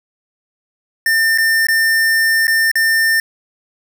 square tone with dropouts, 1800 Hz, A6, 39 cents sharp, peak -12 dBFS, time 1.06-3.2 s, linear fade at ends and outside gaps 2 ms, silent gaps 1.377-1.383 / 1.669-1.685 / 2.47-2.479 / 2.715-2.755 s, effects none

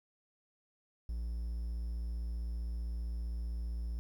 triangle tone, 57.7 Hz, A#1, 17 cents flat, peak -33 dBFS, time 1.09-3.99 s, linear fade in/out 0 ms, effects 11-bit

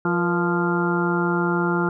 harmonic tone with a mistuned harmonic, 174 Hz, F3, 6 cents flat, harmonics 1 / 2 / 3 / 4 / 5 / 6 / 7 / 8, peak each -23 / -23 / -34 / -35 / -29 / -33 / -32 / -26 dBFS, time 0.05-1.89 s, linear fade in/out 2 ms, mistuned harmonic 3, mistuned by -130 cents, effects none

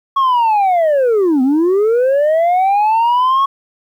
sine linear two-way sweep, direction down then up, 1108.7 to 249.6 to 1108.7 Hz, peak -7 dBFS, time 0.16-3.46 s, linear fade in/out 10 ms, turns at 1.42 s, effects tanh soft clip ceiling -9 dBFS + 8-bit

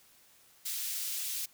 white high-pass noise, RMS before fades -36 dBFS, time 0.65-1.46 s, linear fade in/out 10 ms, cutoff 3000 Hz, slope 12 dB/octave, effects white hiss -62 dBFS RMS until 1.53 s

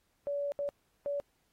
sine tone bursts at uneven times, 571 Hz, D5, 49 cents flat, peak -31 dBFS, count 3, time 0.27-0.52 / 0.59-0.69 / 1.06-1.2 s, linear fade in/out 0 ms, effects pink hiss -75 dBFS RMS until 1.52 s + AAC 48 kbps

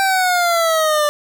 25% pulse exponential sweep, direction down, 784 to 587.3 Hz, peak -10 dBFS, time 0-1.09 s, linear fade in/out 0 ms, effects none

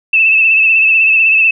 sine tone with vibrato, 2629 Hz, E7, 5 cents flat, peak -6 dBFS, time 0.13-1.51 s, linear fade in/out 5 ms, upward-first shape sine, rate 16 Hz, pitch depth 42 cents each way, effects none

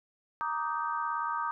sine chord, Eb major seventh, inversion second, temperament just, 933.4 / 1166.7 / 1244.5 / 1555.6 Hz, Bb5 / D6 / Eb6 / G6, +2 / -12 / 0 / -14 cents, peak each -34 / -36 / -34 / -39 dBFS, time 0.41-1.51 s, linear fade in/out 0 ms, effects none

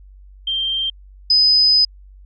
sine tone pair in turn, 3161 / 5018 Hz, G7 / D#8, +14 / +14 cents, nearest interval minor sixth, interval 800 cents, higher second, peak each -18 / -10 dBFS, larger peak second, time 0.47-0.9 / 1.3-1.85 s, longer second, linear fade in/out 5 ms, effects added 48 Hz sine -40 dBFS peak until 2.25 s

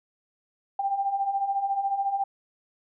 sine beating tone pair, 779 / 793 Hz, G5 / G5, -11 / +20 cents, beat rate 14 Hz, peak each -31 / -25 dBFS, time 0.79-2.24 s, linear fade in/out 5 ms, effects none

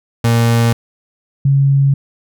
35% pulse / sine tone pair in turn, 116.54 / 138.37 Hz, A#2 / C#3, 0 / -3 cents, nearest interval minor third, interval 297 cents, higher second, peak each -8 dBFS, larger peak neither, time 0.24-0.73 / 1.45-1.94 s, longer neither, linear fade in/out 5 ms, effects none

